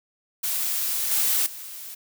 blue noise with level steps, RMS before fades -26 / -22 / -38 dBFS, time 0.43-1.95 s, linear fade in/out 10 ms, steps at 1.11 / 1.46 s, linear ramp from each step 5 ms, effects none

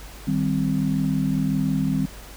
sine chord, C minor, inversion first, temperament equal with one note detuned, 154.4 / 196 / 261.6 Hz, Eb3 / G3 / C4, -13 / 0 / 0 cents, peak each -24 dBFS, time 0.27-2.06 s, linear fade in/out 10 ms, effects added 50 Hz sine -40 dBFS peak until 2.36 s + pink hiss -43 dBFS RMS until 2.36 s

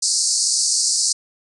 pink band-pass noise, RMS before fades -19 dBFS, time 0.02-1.13 s, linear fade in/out 10 ms, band 4400 to 9400 Hz, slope 96 dB/octave, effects none

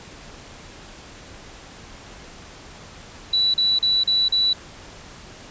sine tone bursts, 3946 Hz, B7, 2 cents flat, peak -16 dBFS, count 5, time 3.33-4.532 s, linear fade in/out 5 ms, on 210 ms, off 38 ms, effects pink hiss -42 dBFS RMS until 5.5 s + resampled to 16000 Hz

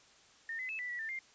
sine tone with pitch steps, 1823 / 2027 / 2609 / 1977 / 1941 / 1788 / 2107 Hz, A#6 / B6 / E7 / B6 / B6 / A6 / C7, -39 / +45 / -18 / +1 / -31 / +27 / +12 cents, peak -37 dBFS, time 0.49-1.19 s, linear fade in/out 2 ms, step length 100 ms, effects white hiss -62 dBFS RMS until 1.34 s + resampled to 16000 Hz

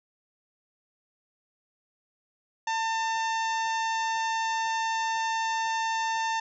harmonic tone, 898 Hz, A5, 35 cents sharp, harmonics 1 / 2 / 3 / 4 / 5 / 6 / 7 / 8, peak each -27 / -33 / -39 / -41 / -45 / -44 / -43 / -50 dBFS, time 2.67-6.4 s, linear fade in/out 5 ms, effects none

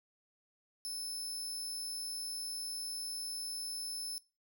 25% pulse tone, 5260 Hz, E8, 5 cents flat, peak -33 dBFS, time 0.85-4.18 s, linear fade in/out 0 ms, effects noise-tail reverb RT60 0.3 s tail -22 dB re dry

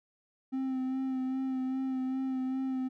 triangle tone with vibrato, 261.6 Hz, C4, in tune, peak -28 dBFS, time 0.52-2.89 s, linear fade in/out 20 ms, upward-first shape sine, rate 2.5 Hz, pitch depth 22 cents each way, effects none

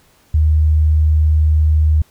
sine tone, 77.2 Hz, D#2, 13 cents flat, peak -9 dBFS, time 0.34-2.02 s, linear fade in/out 5 ms, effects pink hiss -53 dBFS RMS until 2.1 s

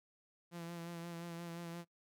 sawtooth tone with vibrato, 170 Hz, F3, 46 cents flat, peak -40 dBFS, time 0.51-1.85 s, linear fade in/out 50 ms, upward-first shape sine, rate 5.7 Hz, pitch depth 28 cents each way, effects noise-tail reverb RT60 0.1 s tail -23 dB re dry

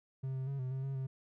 triangle tone with pitch steps, 132.7 / 131.6 / 138.1 / 128.5 / 132.8 / 136.1 / 132.4 Hz, C3 / C3 / C#3 / C3 / C3 / C#3 / C3, +25 / +10 / -6 / -31 / +26 / -31 / +21 cents, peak -33 dBFS, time 0.23-1.07 s, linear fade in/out 10 ms, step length 120 ms, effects none

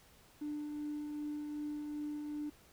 triangle tone with tremolo, 297.2 Hz, D4, 21 cents sharp, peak -33 dBFS, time 0.41-2.5 s, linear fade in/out 10 ms, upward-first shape triangle, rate 2.6 Hz, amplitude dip 40%, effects tanh soft clip ceiling -34 dBFS + pink hiss -63 dBFS RMS until 2.72 s

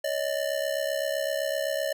square ring-modulated tone, 596 Hz, D5, 25 cents sharp, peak -24 dBFS, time 0.04-1.93 s, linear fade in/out 5 ms, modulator 33.9 Hz, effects none

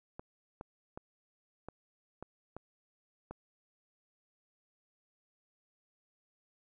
clicks, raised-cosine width 1 ms, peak -29 dBFS, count 7, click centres 0.195 / 0.611 / 0.975 / 1.686 / 2.226 / 2.566 / 3.31 s, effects none

